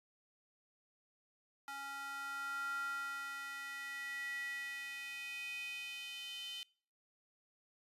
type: tone with high-pass filter sweep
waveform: square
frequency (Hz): 277.2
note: C#4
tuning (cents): 0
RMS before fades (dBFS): -44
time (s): 1.68-6.63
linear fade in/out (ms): 0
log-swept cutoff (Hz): 1100 to 3100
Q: 7.2
effects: noise-tail reverb RT60 0.5 s tail -25 dB re dry + resampled to 32000 Hz